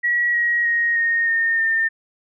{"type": "tone with pitch steps", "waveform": "sine", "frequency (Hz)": [1921, 1897.8, 1875, 1852.4, 1830, 1808], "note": ["B6", "A#6", "A#6", "A#6", "A#6", "A6"], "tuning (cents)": [-48, 31, 10, -11, -32, 47], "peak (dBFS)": -16, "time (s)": [0.03, 1.89], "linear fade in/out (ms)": 20, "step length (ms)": 310, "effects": []}